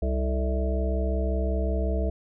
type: harmonic tone with a mistuned harmonic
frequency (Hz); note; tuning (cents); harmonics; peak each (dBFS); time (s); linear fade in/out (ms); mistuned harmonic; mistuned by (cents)
65.41; C2; 0; 1 / 3 / 5 / 7 / 9 / 10; -24 / -34 / -36 / -34 / -37 / -34; 0.02-2.1; 5; 7; -69
effects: none